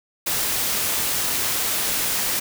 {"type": "noise", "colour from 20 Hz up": "white", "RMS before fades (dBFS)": -23, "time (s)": [0.26, 2.4], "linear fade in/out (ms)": 10, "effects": []}